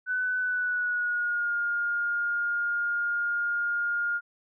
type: tone with pitch glide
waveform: sine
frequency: 1501 to 1416.8 Hz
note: F#6 to F6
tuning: +24 to +24 cents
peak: -25 dBFS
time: 0.06-4.21 s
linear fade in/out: 50 ms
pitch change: -100 cents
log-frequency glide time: 0.39-1.54 s
effects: none